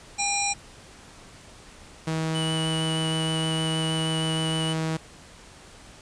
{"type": "harmonic tone", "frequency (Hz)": 805, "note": "G5", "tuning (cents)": 46, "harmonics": [1, 3, 5, 7, 9, 10], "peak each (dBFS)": [-29, -29, -33, -30, -32, -31], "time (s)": [0.18, 0.54], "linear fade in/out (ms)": 20}
{"type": "tone", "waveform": "sawtooth", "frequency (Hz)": 160, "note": "D#3", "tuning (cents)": 49, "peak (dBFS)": -21, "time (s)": [2.07, 4.97], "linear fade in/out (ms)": 5}
{"type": "tone with vibrato", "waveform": "square", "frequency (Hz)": 2960, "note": "F#7", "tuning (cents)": 0, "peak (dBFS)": -30, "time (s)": [2.34, 4.74], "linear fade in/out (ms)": 20, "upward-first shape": "square", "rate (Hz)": 6.4, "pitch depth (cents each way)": 11}
{"effects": ["pink hiss -48 dBFS RMS until 6.01 s", "resampled to 22050 Hz"]}